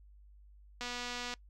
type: click train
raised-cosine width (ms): 0.2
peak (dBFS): -23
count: 130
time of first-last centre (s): 0.81-1.339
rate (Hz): 244
effects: noise-tail reverb RT60 0.1 s tail -22 dB re dry + added 50 Hz sine -55 dBFS peak until 1.49 s